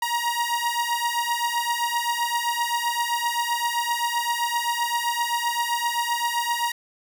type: beating tone pair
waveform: sawtooth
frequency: 943 / 950.7 Hz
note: A#5 / A#5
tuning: +20 / +34 cents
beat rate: 7.7 Hz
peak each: -22 dBFS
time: 0.02-6.72 s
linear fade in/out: 5 ms
effects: none